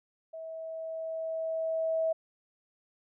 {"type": "tone with level ramp", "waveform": "sine", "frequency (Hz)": 647, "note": "E5", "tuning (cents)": -32, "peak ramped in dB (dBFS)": [-39, -25], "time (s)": [0.33, 2.13], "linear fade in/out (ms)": 10, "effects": []}